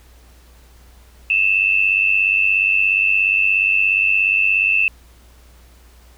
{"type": "tone pair together", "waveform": "sine", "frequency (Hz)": [2592, 2689], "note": ["E7", "E7"], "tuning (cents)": [-30, 34], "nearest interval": "minor second", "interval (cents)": 64, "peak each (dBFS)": -16, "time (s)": [1.3, 4.88], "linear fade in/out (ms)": 2, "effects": ["added 60 Hz sine -45 dBFS peak until 6.17 s", "pink hiss -52 dBFS RMS until 6.17 s"]}